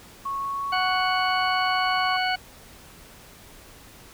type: tone with pitch glide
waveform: sine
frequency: 1102 to 1116.1 Hz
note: C#6 to C#6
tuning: -11 to +11 cents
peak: -26 dBFS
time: 0.25-2.17 s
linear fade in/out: 10 ms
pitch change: +22 cents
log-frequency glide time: 0.39-0.75 s
type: harmonic tone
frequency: 740 Hz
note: F#5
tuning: in tune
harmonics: 1 / 2 / 3 / 4 / 6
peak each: -25 / -28 / -30 / -31 / -33 dBFS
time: 0.72-2.36 s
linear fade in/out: 10 ms
effects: pink hiss -48 dBFS RMS until 4.13 s

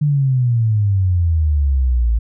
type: exponential sweep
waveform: sine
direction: down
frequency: 151.1 to 54.8 Hz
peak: -12 dBFS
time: 0.01-2.19 s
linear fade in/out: 10 ms
effects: none

